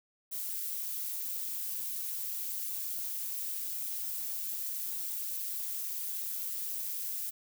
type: noise with amplitude modulation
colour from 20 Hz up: violet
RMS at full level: -34 dBFS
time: 0.31-7.31 s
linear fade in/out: 20 ms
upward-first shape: sine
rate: 193 Hz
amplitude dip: 60%
effects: none